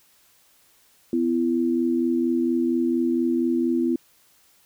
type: tone pair together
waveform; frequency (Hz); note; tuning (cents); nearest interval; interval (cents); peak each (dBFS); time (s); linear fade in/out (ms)
sine; 251.8 / 336.1; B3 / E4; +34 / +34; perfect fourth; 500; -22; 1.13-3.96; 2
effects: white hiss -59 dBFS RMS until 4.65 s